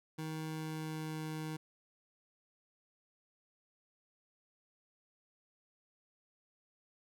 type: tone with pitch glide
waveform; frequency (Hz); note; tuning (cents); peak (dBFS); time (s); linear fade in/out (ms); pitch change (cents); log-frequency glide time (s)
25% pulse; 157.6 to 156.42; D#3 to D#3; +23 to +10; -35; 0.18-1.57; 10; -13; 0.43-1.23
effects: none